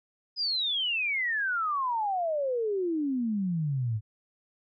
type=exponential sweep; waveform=sine; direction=down; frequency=5050 to 103.3 Hz; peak=-26 dBFS; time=0.36-4.01 s; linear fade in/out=50 ms; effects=none